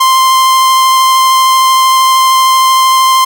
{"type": "tone with vibrato", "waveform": "45% pulse", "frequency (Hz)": 1046.5, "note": "C6", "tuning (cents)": 0, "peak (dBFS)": -5, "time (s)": [0, 3.25], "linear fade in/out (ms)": 10, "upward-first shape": "sine", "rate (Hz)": 13, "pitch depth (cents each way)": 8, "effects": []}